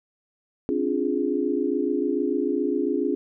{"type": "chord", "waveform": "sine", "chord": "D half-diminished seventh", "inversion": "third", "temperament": "equal with one note detuned", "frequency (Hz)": [266.7, 293.7, 349.2, 415.3], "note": ["C4", "D4", "F4", "Ab4"], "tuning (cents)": [33, 0, 0, 0], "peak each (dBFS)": -27, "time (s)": [0.69, 3.15], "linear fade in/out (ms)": 0, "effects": []}